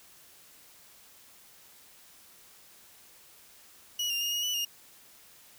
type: tone with pitch steps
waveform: 30% pulse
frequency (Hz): 2917 / 2795 / 2844 / 2876 / 2968 / 2838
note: F#7 / F7 / F7 / F#7 / F#7 / F7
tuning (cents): -25 / +1 / +31 / -50 / +5 / +27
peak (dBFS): -26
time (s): 3.99-4.65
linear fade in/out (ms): 5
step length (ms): 110
effects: white hiss -56 dBFS RMS until 5.58 s